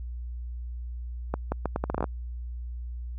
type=accelerating click train; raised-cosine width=1 ms; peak=-13 dBFS; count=11; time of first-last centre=1.34-2.042 s; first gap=180 ms; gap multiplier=0.76; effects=added 60 Hz sine -33 dBFS peak until 3.18 s